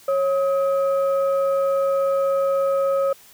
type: tone pair together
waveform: sine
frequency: 548 / 1268.5 Hz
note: C#5 / D#6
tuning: -20 / +33 cents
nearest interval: octave + minor third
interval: 1453 cents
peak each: -17 / -26 dBFS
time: 0.08-3.13 s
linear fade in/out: 5 ms
effects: tanh soft clip ceiling -11 dBFS + white hiss -49 dBFS RMS until 3.33 s